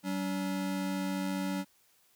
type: tone pair together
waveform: square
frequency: 190 / 284.8 Hz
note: F#3 / C#4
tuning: +46 / +47 cents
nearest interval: perfect fifth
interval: 701 cents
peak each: -34 / -36 dBFS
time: 0.03-1.65 s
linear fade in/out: 50 ms
effects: white hiss -67 dBFS RMS until 2.15 s